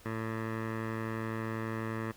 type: tone with low-pass filter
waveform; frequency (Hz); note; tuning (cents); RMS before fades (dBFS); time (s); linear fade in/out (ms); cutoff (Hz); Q
15% pulse; 111.8; A2; +28; -36; 0.05-2.12; 10; 1700; 2.3
effects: pink hiss -57 dBFS RMS until 2.16 s